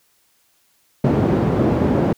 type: band-pass noise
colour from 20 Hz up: white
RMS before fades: -17 dBFS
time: 1.04-2.13 s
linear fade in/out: 5 ms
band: 100 to 320 Hz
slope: 12 dB/octave
effects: white hiss -61 dBFS RMS until 2.17 s